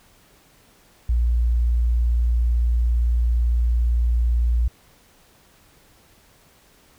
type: tone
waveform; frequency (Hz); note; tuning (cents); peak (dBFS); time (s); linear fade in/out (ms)
sine; 58.9; A#1; +19; -16; 1.09-4.68; 5
effects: pink hiss -55 dBFS RMS until 6.98 s